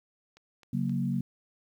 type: click train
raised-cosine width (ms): 0.2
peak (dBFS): -37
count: 3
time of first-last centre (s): 0.37-0.895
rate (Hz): 3.81
type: chord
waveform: sine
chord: F# major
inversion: second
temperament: equal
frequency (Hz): 138.59 / 185 / 233.1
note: C#3 / F#3 / A#3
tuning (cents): 0 / 0 / 0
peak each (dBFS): -31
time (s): 0.73-1.21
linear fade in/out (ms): 5
effects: 10-bit